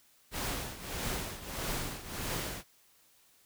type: noise with tremolo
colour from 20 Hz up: pink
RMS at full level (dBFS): -34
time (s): 0.31-2.64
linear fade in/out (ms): 50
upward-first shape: triangle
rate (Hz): 1.6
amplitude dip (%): 80
effects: white hiss -65 dBFS RMS until 3.45 s